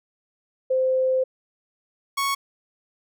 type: tone pair in turn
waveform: sine / sawtooth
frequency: 519 / 1107.7 Hz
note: C5 / C#6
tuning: -14 / -2 cents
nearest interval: octave + minor second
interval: 1312 cents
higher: second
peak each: -18 dBFS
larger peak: neither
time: 0.7-1.24 / 2.17-2.35 s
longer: first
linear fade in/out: 10 ms
effects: none